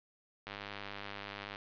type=click train; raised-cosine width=0.3 ms; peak=-26 dBFS; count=111; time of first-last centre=0.47-1.559 s; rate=101 Hz; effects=resampled to 11025 Hz + 9-bit